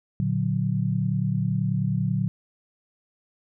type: chord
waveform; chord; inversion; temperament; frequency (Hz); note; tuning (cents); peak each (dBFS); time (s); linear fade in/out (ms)
sine; Bb augmented; none; equal; 116.54 / 146.83 / 185; Bb2 / D3 / F#3; 0 / 0 / 0; -26; 0.2-2.28; 0
effects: none

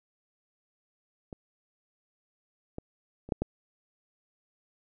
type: clicks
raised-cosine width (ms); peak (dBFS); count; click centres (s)
2; -27 / -23 / -30 / -13 / -15; 5; 1.328 / 2.784 / 3.29 / 3.322 / 3.42
effects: none

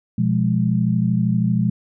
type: chord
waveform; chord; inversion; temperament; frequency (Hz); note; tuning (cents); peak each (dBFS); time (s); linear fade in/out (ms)
sine; F diminished; second; equal with one note detuned; 122.33 / 174.61 / 207.7; Cb3 / F3 / Ab3; -16 / 0 / 0; -20; 0.18-1.7; 5
effects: none

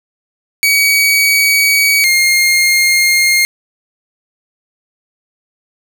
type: tone pair in turn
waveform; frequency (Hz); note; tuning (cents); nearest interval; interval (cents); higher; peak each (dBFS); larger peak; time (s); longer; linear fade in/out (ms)
sawtooth; 2263 / 2127; C#7 / C7; +35 / +28; minor second; 107; first; -5; neither; 0.63-2.04 / 2.04-3.45; neither; 0
effects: none

